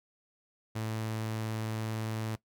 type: tone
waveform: sawtooth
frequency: 110.3 Hz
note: A2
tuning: 5 cents sharp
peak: -29 dBFS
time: 0.75-2.36 s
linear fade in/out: 10 ms
effects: noise-tail reverb RT60 0.1 s tail -19 dB re dry